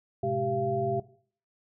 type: tone cluster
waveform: sine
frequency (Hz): 107.6 / 127.5 / 208.9 / 390.3 / 685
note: A2 / C3 / G#3 / G4 / F5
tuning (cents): -38 / -44 / +10 / -8 / -34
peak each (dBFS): -39 / -34 / -38 / -30 / -30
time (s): 0.23-1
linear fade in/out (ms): 5
effects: noise-tail reverb RT60 0.5 s tail -17 dB re dry